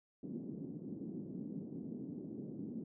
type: band-pass noise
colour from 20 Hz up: pink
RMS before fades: -45 dBFS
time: 0.23-2.84 s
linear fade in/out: 5 ms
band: 180 to 310 Hz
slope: 24 dB/octave
effects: none